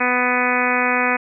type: harmonic tone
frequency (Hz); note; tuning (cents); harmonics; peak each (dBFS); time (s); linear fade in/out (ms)
248.5; B3; +11; 1 / 2 / 3 / 4 / 5 / 6 / 7 / 8 / 9 / 10; -25 / -25 / -25 / -25 / -25 / -25 / -25 / -25 / -25 / -25; 0-1.17; 10
effects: none